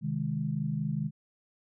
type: chord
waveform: sine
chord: Ab major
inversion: first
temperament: equal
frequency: 130.81 / 155.56 / 207.7 Hz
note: C3 / Eb3 / Ab3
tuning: 0 / 0 / 0 cents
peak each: -35 / -31 / -34 dBFS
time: 0.01-1.11 s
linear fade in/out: 50 ms
effects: none